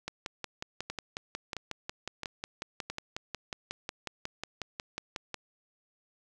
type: two click trains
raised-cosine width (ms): 0.2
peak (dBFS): -19 / -18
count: 4 / 30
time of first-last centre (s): 0.9-2.9 / 0.08-5.343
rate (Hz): 1.5 / 5.51
effects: none